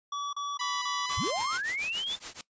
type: tone bursts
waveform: square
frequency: 1145 Hz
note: D6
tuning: 44 cents flat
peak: -32 dBFS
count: 5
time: 0.12-1.306 s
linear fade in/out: 5 ms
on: 210 ms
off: 34 ms
type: tone with pitch glide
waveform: 10% pulse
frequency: 987.8 to 1058.7 Hz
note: B5 to C6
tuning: 0 to +20 cents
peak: -24 dBFS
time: 0.59-1.58 s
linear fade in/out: 10 ms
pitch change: +120 cents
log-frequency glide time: 1.03-1.44 s
type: noise with tremolo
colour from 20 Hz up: white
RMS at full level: -36 dBFS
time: 1.09-2.41 s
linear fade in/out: 0 ms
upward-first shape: triangle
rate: 7 Hz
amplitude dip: 100%
type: linear sweep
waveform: sine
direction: up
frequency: 44.67 to 3591 Hz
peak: -30 dBFS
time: 1.17-2.16 s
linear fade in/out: 10 ms
effects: noise-tail reverb RT60 0.1 s tail -20 dB re dry + resampled to 16000 Hz